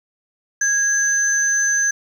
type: tone pair together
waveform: sine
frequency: 1648 / 6151 Hz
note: G#6 / G8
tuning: -14 / -34 cents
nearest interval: octave + major seventh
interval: 2280 cents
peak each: -18 dBFS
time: 0.61-1.91 s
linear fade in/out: 5 ms
effects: 7-bit